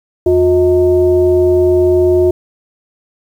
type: tone with frequency modulation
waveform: sine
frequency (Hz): 360.3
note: F#4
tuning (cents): -46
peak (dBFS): -7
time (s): 0.26-2.31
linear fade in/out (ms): 5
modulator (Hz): 275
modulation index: 0.61
effects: 7-bit